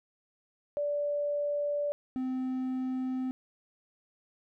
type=tone pair in turn; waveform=sine / triangle; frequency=582 / 257.9 Hz; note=D5 / C4; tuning=-16 / -25 cents; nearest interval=octave + major second; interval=1409 cents; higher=first; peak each=-28 dBFS; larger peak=neither; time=0.77-1.92 / 2.16-3.31 s; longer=neither; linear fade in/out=0 ms; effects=none